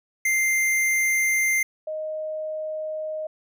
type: tone pair in turn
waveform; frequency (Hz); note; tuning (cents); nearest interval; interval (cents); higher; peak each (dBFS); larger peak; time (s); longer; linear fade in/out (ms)
square / sine; 2093 / 622.3; C7 / D#5; 0 / 0; octave + major sixth; 2100; first; -20 / -27; first; 0.25-1.63 / 1.87-3.27; second; 5
effects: none